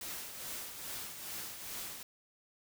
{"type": "noise with tremolo", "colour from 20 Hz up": "white", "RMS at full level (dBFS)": -41, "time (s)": [0.01, 2.03], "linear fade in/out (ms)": 2, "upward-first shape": "triangle", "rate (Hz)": 2.4, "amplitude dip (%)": 55, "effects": []}